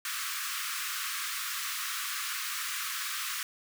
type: high-pass noise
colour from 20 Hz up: pink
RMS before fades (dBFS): -35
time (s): 0.05-3.43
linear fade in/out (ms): 2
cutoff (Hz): 1100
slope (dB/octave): 96
effects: none